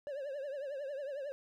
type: tone with vibrato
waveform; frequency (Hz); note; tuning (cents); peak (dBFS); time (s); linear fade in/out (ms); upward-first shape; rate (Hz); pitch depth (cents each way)
triangle; 559; C#5; +14; -36; 0.07-1.32; 0; triangle; 11; 130
effects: none